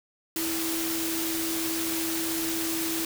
sine tone in noise, 327.8 Hz, E4, 10 cents flat, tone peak -30 dBFS, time 0.36-3.05 s, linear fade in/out 2 ms, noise white, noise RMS -31 dBFS, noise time 0.36-3.05 s, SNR -2 dB, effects none

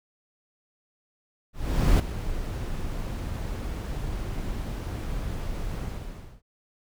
brown noise with ADSR envelope, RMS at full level -18 dBFS, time 1.53-6.42 s, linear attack 460 ms, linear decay 15 ms, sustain -13 dB, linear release 640 ms, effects none

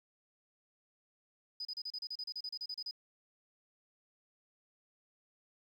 sine tone bursts, 4978 Hz, D#8, in tune, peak -38 dBFS, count 16, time 1.6-2.911 s, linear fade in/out 5 ms, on 51 ms, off 33 ms, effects 11-bit

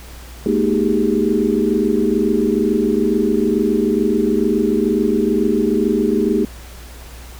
sine tone cluster, 213.9 / 236.1 / 311 / 383.1 / 410.1 Hz, A3 / A#3 / D#4 / G4 / G#4, -49 / +22 / -1 / -40 / -22 cents, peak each -20 dBFS, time 0.46-6.45 s, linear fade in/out 2 ms, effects added 60 Hz sine -35 dBFS peak until 7.39 s + pink hiss -40 dBFS RMS until 7.39 s

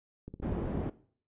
click train, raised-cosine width 3 ms, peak -29 dBFS, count 8, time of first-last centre 0.28-0.702 s, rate 16.6 Hz
white low-pass noise, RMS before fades -34 dBFS, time 0.42-0.9 s, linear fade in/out 10 ms, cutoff 310 Hz, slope 12 dB/octave
effects noise-tail reverb RT60 0.5 s tail -18 dB re dry + resampled to 8000 Hz

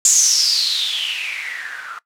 violet noise with low-pass filter sweep, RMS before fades -19 dBFS, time 0.05-1.99 s, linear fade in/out 2 ms, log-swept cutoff 7200 to 1300 Hz, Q 9.1, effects noise-tail reverb RT60 0.1 s tail -20 dB re dry

